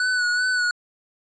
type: tone with vibrato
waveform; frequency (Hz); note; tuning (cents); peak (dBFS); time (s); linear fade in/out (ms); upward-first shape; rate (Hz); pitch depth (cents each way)
square; 1480; F#6; 0; -20; 0-0.71; 2; sine; 2.6; 33
effects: resampled to 16000 Hz